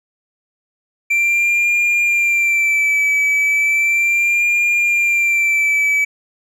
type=tone with vibrato; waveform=triangle; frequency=2349 Hz; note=D7; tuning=in tune; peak=-11 dBFS; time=1.1-6.05 s; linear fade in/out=10 ms; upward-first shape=sine; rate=0.35 Hz; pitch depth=42 cents each way; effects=none